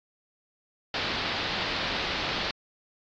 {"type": "low-pass noise", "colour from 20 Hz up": "white", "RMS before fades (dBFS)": -31, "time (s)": [0.94, 2.51], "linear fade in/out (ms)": 2, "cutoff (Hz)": 4600, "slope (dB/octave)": 48, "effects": ["AAC 48 kbps"]}